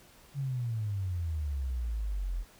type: exponential sweep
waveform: sine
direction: down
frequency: 143.4 to 40.93 Hz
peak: -30 dBFS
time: 0.34-2.45 s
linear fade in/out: 50 ms
effects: pink hiss -58 dBFS RMS until 2.59 s